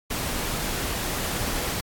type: noise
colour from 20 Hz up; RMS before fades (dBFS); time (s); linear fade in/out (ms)
pink; -28; 0.1-1.81; 10
effects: AAC 64 kbps